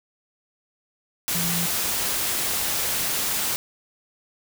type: tone in noise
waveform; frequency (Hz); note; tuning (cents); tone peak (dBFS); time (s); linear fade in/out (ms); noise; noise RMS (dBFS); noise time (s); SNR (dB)
sine; 171.3; F3; -33; -27; 1.35-1.66; 0; white; -25; 1.28-3.56; -5
effects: none